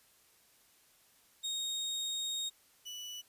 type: tone pair in turn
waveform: 30% pulse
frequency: 3729 / 2960 Hz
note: A#7 / F#7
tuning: 0 / 0 cents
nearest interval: major third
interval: 400 cents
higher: first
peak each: -32 / -39 dBFS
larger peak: first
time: 1.43-2.5 / 2.85-3.22 s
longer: first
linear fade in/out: 20 ms
effects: white hiss -66 dBFS RMS until 3.28 s + resampled to 32000 Hz